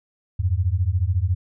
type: beating tone pair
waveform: sine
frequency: 84.1 / 98.1 Hz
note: E2 / G2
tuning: +35 / +2 cents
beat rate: 14 Hz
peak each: -21 dBFS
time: 0.39-1.35 s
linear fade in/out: 10 ms
effects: none